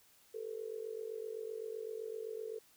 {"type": "tone with amplitude modulation", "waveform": "sine", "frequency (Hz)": 443.8, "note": "A4", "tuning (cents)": 15, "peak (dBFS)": -36, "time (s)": [0.34, 2.59], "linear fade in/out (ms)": 10, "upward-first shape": "sine", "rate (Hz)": 47.8, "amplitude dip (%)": 85, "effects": ["white hiss -66 dBFS RMS until 2.76 s"]}